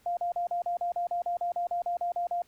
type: tone bursts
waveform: sine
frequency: 698.5 Hz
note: F5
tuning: in tune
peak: -27 dBFS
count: 16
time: 0.06-2.42 s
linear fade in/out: 2 ms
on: 110 ms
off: 40 ms
effects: pink hiss -64 dBFS RMS until 2.47 s